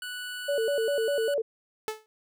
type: tone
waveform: 25% pulse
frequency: 1480 Hz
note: F#6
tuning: in tune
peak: -31 dBFS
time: 0.02-1.34 s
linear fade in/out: 2 ms
type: tone with vibrato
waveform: sine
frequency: 506 Hz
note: B4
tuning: 42 cents sharp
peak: -24 dBFS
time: 0.48-1.42 s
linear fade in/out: 10 ms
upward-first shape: square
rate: 5 Hz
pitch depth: 210 cents each way
type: tone with exponential decay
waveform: sawtooth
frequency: 434.4 Hz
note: A4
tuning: 22 cents flat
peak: -22 dBFS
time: 1.88-2.06 s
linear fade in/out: 0 ms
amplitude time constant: 37 ms
effects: none